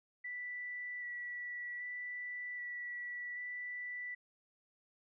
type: tone with vibrato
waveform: sine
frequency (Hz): 1961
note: B6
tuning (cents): -13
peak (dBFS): -40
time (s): 0.24-4.15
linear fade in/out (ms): 10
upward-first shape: square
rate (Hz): 0.64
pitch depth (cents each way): 10
effects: none